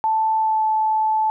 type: tone with pitch glide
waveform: sine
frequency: 880 to 870.9 Hz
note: A5 to A5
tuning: 0 to -18 cents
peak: -16 dBFS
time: 0.04-1.3 s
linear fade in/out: 0 ms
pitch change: -18 cents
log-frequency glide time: 0.37-0.63 s
effects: none